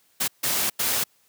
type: noise bursts at uneven times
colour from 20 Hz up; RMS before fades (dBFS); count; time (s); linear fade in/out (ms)
white; -24; 3; 0.2-0.28 / 0.43-0.7 / 0.79-1.04; 10
effects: white hiss -63 dBFS RMS until 1.28 s + high-pass 80 Hz 12 dB/octave